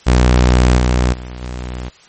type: tone with level steps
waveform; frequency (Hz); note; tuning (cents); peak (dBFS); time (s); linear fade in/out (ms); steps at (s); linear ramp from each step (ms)
sawtooth; 61.74; B1; 0; -4 / -7 / -23 / -19; 0.06-1.9; 20; 0.77 / 1.12 / 1.41; 20
effects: white hiss -45 dBFS RMS until 2.08 s + MP3 32 kbps